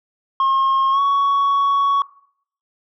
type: tone with pitch glide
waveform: sine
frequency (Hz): 1075 to 1117.4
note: C6 to C#6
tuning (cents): +47 to +13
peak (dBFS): -11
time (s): 0.4-2.02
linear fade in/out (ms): 2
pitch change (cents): +66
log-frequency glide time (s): 0.91-1
effects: noise-tail reverb RT60 0.6 s tail -20 dB re dry + tanh soft clip ceiling -13 dBFS